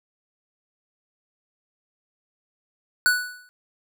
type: tone with exponential decay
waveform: square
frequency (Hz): 1480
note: F#6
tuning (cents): 0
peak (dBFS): -14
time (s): 3.06-3.49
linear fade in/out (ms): 0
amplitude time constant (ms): 93
effects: none